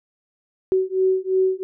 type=beating tone pair; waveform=sine; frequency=375.2 / 378.1 Hz; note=F#4 / F#4; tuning=+24 / +38 cents; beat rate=2.9 Hz; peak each=-20 dBFS; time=0.72-1.63 s; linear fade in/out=0 ms; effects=none